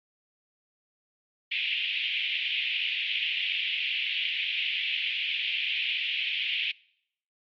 white band-pass noise, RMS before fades -30 dBFS, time 1.51-6.72 s, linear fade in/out 10 ms, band 2300 to 3200 Hz, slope 48 dB/octave, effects noise-tail reverb RT60 0.7 s tail -24 dB re dry + Opus 48 kbps

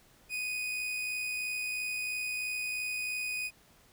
40% pulse tone with amplitude modulation, 2489 Hz, D#7, in tune, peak -31 dBFS, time 0.29-3.51 s, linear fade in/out 50 ms, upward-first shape sine, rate 63 Hz, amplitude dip 25%, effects pink hiss -62 dBFS RMS until 3.92 s

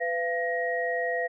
sine tone cluster, 500 / 683 / 1886 Hz, B4 / F5 / A#6, +21 / -39 / +20 cents, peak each -30 dBFS, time 0-1.28 s, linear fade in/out 20 ms, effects none

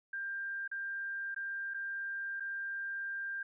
sine tone with dropouts, 1591 Hz, G6, 25 cents sharp, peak -36 dBFS, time 0.13-3.43 s, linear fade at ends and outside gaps 5 ms, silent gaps 0.678-0.714 / 1.346-1.362 / 1.738-1.743 / 2.399-2.404 s, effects none

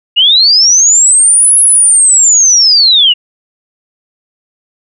sine linear two-way sweep, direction up then down, 2794 to 10660 to 2794 Hz, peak -3 dBFS, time 0.16-3.14 s, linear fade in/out 20 ms, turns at 1.59 s, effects none

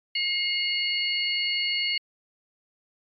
sine tone cluster, 2141 / 2865 / 4404 Hz, C7 / F7 / C#8, +39 / +44 / -12 cents, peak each -28 dBFS, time 0.15-1.98 s, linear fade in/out 5 ms, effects MP3 64 kbps

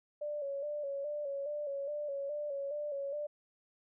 sine tone with vibrato, 574 Hz, D5, 40 cents flat, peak -35 dBFS, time 0.21-3.27 s, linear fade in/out 10 ms, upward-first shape square, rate 2.4 Hz, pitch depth 53 cents each way, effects none

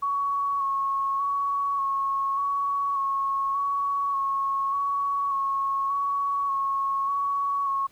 sine tone with vibrato, 1108.7 Hz, C#6, in tune, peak -23 dBFS, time 0.02-7.87 s, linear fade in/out 10 ms, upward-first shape square, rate 0.85 Hz, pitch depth 19 cents each way, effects pink hiss -59 dBFS RMS until 7.91 s

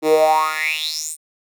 10% pulse tone with high-pass filter sweep, 155.56 Hz, D#3, in tune, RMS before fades -18 dBFS, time 0.02-1.17 s, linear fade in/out 50 ms, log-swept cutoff 340 to 9400 Hz, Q 7.9, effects none

